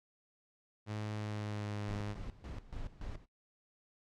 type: tone with pitch glide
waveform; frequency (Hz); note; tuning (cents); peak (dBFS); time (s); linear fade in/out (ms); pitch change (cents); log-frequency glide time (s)
sawtooth; 106.3 to 103.57; G#2 to G#2; +41 to -4; -34; 0.86-2.16; 50; -45; 1.14-1.81
type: noise with tremolo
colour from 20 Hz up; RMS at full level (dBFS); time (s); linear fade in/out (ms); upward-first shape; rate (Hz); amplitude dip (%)
brown; -42; 1.87-3.26; 20; square; 3.5; 80
effects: noise-tail reverb RT60 0.1 s tail -17 dB re dry + low-pass 6000 Hz 12 dB/octave